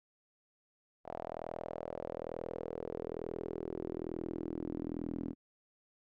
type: tone with band-pass filter sweep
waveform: sawtooth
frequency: 41.13 Hz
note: E1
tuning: 3 cents flat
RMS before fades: -41 dBFS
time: 1.04-5.35 s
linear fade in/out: 50 ms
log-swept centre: 690 to 270 Hz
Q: 3.8
effects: none